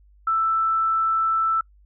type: tone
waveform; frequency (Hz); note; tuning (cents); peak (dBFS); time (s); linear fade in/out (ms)
sine; 1324; E6; +7; -18; 0.27-1.61; 5
effects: noise-tail reverb RT60 0.1 s tail -25 dB re dry + added 50 Hz sine -51 dBFS peak until 1.85 s